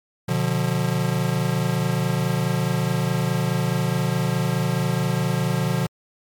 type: chord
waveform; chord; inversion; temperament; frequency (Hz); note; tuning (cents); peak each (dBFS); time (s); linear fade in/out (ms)
square; B diminished; none; just; 123.47 / 148.16 / 177.8; B2 / D3 / F3; 0 / +16 / +31; -25; 0.28-5.87; 10
effects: MP3 96 kbps